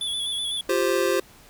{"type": "tone with vibrato", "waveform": "square", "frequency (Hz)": 3420, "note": "A7", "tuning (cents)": -50, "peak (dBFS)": -26, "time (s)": [0.01, 0.61], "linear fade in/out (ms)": 2, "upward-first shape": "square", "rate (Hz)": 8, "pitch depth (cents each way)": 32}
{"type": "chord", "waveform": "square", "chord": "F suspended second", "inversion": "none", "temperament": "just", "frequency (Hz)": [349.2, 392.9, 523.8], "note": ["F4", "G4", "C5"], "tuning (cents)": [0, 4, 2], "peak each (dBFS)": [-26, -25, -25], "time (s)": [0.69, 1.2], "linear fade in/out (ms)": 5}
{"effects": ["pink hiss -51 dBFS RMS until 1.49 s"]}